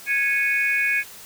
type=tone cluster; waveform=sine; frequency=1662 / 2205 / 2484 Hz; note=G#6 / C#7 / D#7; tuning=+1 / -10 / -3 cents; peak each=-23 dBFS; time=0.06-1.04 s; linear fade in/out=50 ms; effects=white hiss -42 dBFS RMS until 1.25 s